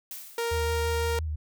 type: noise with exponential decay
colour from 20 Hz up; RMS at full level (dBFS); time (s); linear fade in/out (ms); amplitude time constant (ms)
blue; -37; 0.11-0.85; 1; 160
type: tone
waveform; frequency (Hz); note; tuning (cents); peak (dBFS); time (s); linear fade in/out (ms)
sawtooth; 466.2; A#4; 0; -23; 0.38-1.19; 2
type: tone with vibrato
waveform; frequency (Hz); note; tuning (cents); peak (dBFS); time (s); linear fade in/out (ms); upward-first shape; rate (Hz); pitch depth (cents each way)
sine; 77.8; D#2; 0; -28; 0.51-1.36; 10; sine; 5.9; 43
effects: none